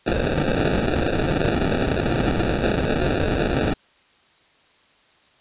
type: noise with sample-and-hold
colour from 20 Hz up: violet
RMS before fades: -21 dBFS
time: 0.06-3.74 s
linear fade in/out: 10 ms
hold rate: 1050 Hz
effects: white hiss -57 dBFS RMS until 5.4 s + resampled to 8000 Hz